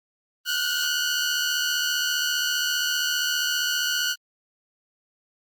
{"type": "tone pair together", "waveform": "15% pulse", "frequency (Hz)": [1443, 1518.1], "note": ["F#6", "F#6"], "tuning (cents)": [-44, 44], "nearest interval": "minor second", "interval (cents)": 88, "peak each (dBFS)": [-18, -20], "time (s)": [0.45, 4.16], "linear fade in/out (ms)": 50, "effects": ["Opus 24 kbps"]}